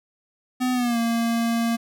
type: tone with pitch glide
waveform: square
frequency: 252.5 to 231.5 Hz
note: B3 to A#3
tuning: +39 to -12 cents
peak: -21 dBFS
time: 0.6-1.77 s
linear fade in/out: 20 ms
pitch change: -151 cents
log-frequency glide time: 0.73-0.98 s
effects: none